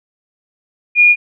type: tone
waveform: sine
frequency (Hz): 2433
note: D#7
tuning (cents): -39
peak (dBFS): -5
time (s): 0.95-1.16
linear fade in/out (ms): 50
effects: none